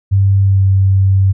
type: tone with pitch glide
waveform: sine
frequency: 98 to 96.43 Hz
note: G2 to G2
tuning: 0 to -28 cents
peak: -7 dBFS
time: 0.11-1.33 s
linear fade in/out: 20 ms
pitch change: -28 cents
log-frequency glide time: 0.42-0.64 s
effects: none